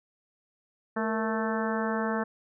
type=harmonic tone with a mistuned harmonic; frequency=220 Hz; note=A3; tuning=in tune; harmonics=1 / 2 / 3 / 4 / 5 / 6 / 7 / 8; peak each=-30 / -33 / -35 / -36 / -37 / -38 / -38 / -39 dBFS; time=0.96-2.24 s; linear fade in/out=10 ms; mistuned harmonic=2; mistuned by=+71 cents; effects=none